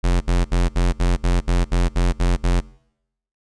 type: tone bursts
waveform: square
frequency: 44 Hz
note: F1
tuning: 14 cents sharp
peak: -15 dBFS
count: 11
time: 0.03-2.61 s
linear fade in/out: 20 ms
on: 180 ms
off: 60 ms
effects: noise-tail reverb RT60 0.8 s tail -24 dB re dry + resampled to 22050 Hz